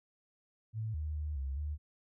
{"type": "tone with pitch steps", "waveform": "sine", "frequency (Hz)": [110.1, 76.5, 75.3, 67.6, 74.6], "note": ["A2", "D#2", "D2", "C#2", "D2"], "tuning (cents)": [2, -29, 44, -43, 28], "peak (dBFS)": -34, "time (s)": [0.73, 1.78], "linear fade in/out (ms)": 50, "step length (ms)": 210, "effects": []}